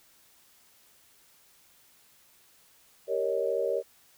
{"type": "chord", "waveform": "sine", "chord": "Eb dominant seventh", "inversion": "first", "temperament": "equal with one note detuned", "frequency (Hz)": [392, 466.2, 557.9, 622.3], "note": ["G4", "Bb4", "Db5", "Eb5"], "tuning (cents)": [0, 0, 11, 0], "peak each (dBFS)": [-33, -30, -30, -34], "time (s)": [3.07, 3.83], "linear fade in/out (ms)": 50, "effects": ["white hiss -61 dBFS RMS until 4.17 s"]}